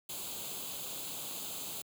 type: noise with comb filter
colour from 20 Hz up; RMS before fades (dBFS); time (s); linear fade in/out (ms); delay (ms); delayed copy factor
white; -41; 0.09-1.82; 5; 0.27; +0.75
effects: high-pass 100 Hz 12 dB/octave